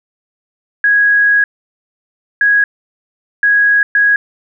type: tone bursts at uneven times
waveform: sine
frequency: 1657 Hz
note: G#6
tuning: 4 cents flat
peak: -7 dBFS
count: 4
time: 0.84-1.44 / 2.41-2.64 / 3.43-3.83 / 3.95-4.16 s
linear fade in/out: 2 ms
effects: none